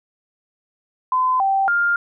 sine tone with pitch steps, 1021 / 779 / 1403 Hz, C6 / G5 / F6, -43 / -11 / +8 cents, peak -15 dBFS, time 1.12-1.96 s, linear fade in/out 2 ms, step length 280 ms, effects none

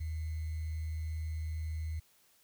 sine tone with sample-and-hold, 79 Hz, D#2, 27 cents sharp, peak -34 dBFS, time 0-2 s, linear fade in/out 10 ms, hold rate 2100 Hz, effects white hiss -67 dBFS RMS until 2.43 s

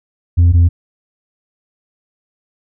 sine tone pair in turn, 86.4 / 85.75 Hz, F2 / F2, -18 / -31 cents, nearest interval unison, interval 13 cents, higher first, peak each -3 dBFS, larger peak neither, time 0.37-0.53 / 0.53-0.69 s, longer neither, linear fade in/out 20 ms, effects tanh soft clip ceiling -5 dBFS

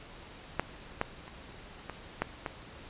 clicks, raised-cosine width 0.5 ms, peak -12 / -13 / -30 / -23 / -13 / -18 dBFS, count 6, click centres 0.596 / 1.014 / 1.279 / 1.897 / 2.22 / 2.462 s, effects pink hiss -49 dBFS RMS until 2.89 s + resampled to 8000 Hz

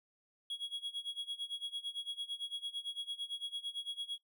triangle tone with tremolo, 3322 Hz, G#7, in tune, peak -34 dBFS, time 0.5-4.18 s, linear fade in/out 2 ms, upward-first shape sine, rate 8.9 Hz, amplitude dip 90%, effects noise-tail reverb RT60 0.1 s tail -21 dB re dry

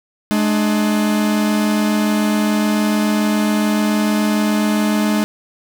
45% pulse tone pair together, 211.4 / 298.4 Hz, G#3 / D4, +31 / +28 cents, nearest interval tritone, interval 597 cents, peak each -15 / -21 dBFS, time 0.31-5.24 s, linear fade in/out 0 ms, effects none

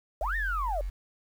sine tone, 45.98 Hz, F#1, 10 cents flat, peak -30 dBFS, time 0.21-0.9 s, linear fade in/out 10 ms
sine linear two-way sweep, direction up then down, 554.4 to 1869 to 554.4 Hz, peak -28 dBFS, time 0.21-0.81 s, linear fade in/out 2 ms, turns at 0.36 s
effects tanh soft clip ceiling -20 dBFS + 9-bit

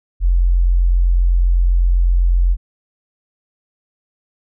sine tone, 43.94 Hz, F1, 11 cents sharp, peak -10 dBFS, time 0.2-2.57 s, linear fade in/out 50 ms, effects none

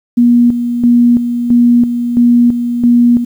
sine tone with tremolo, 240 Hz, B3, 49 cents flat, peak -4 dBFS, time 0.17-3.25 s, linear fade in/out 10 ms, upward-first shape square, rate 1.5 Hz, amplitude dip 60%, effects 7-bit

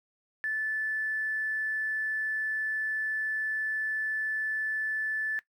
triangle tone with tanh clipping, 1747 Hz, A6, 13 cents flat, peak -28 dBFS, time 0.44-5.39 s, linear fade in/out 0 ms, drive 2 dB, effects noise-tail reverb RT60 0.1 s tail -17 dB re dry

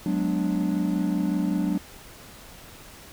triangle chord, G# half-diminished seventh, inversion third, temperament equal with one note detuned, 185 / 210.3 / 246.9 / 293.7 Hz, F#3 / G#3 / B3 / D4, 0 / +22 / 0 / 0 cents, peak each -24 / -27 / -30 / -25 dBFS, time 0.06-1.78 s, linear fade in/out 2 ms, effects pink hiss -46 dBFS RMS until 3.12 s

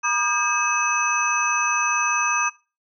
sine tone cluster, 956 / 1215 / 1601 / 2568 / 6030 Hz, A#5 / D#6 / G6 / E7 / F#8, +43 / -42 / +36 / -46 / +32 cents, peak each -27 / -24 / -28 / -25 / -27 dBFS, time 0.03-2.5 s, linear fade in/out 20 ms, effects noise-tail reverb RT60 0.3 s tail -19 dB re dry

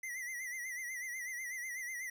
square tone with vibrato, 2000 Hz, B6, 21 cents sharp, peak -40 dBFS, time 0.03-2.1 s, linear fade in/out 5 ms, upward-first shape sine, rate 8.1 Hz, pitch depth 84 cents each way, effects none

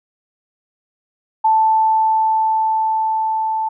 sine tone with level ramp, 880 Hz, A5, in tune, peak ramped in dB -10 to -17 dBFS, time 1.44-3.69 s, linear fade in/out 10 ms, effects none

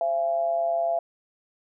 sine tone with amplitude modulation, 677 Hz, E5, 46 cents sharp, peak -19 dBFS, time 0.01-0.99 s, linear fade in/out 2 ms, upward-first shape sine, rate 148 Hz, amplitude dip 60%, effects none

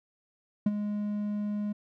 triangle tone with ADSR envelope, 207.7 Hz, G#3, in tune, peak -17 dBFS, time 0.66-1.73 s, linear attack 5 ms, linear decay 33 ms, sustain -10 dB, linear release 12 ms, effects none

